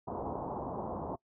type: low-pass noise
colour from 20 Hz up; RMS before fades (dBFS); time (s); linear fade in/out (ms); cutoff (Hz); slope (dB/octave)
white; -38; 0.07-1.16; 10; 980; 48
effects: noise-tail reverb RT60 0.1 s tail -22 dB re dry + high-pass 60 Hz 12 dB/octave